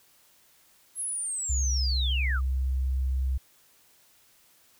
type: linear sweep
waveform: sine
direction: down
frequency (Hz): 11000 to 1125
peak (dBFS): -29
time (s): 0.95-2.41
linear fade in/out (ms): 50
type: tone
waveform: sine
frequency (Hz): 65.41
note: C2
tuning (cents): 0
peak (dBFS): -24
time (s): 1.49-3.38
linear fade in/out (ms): 10
effects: white hiss -61 dBFS RMS until 4.79 s